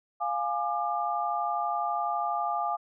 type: chord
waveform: sine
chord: D diminished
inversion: first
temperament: equal with one note detuned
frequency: 698.5 / 830.6 / 1195.2 Hz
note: F5 / Ab5 / D6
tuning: 0 / 0 / +30 cents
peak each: -31 dBFS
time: 0.2-2.77 s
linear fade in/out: 20 ms
effects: none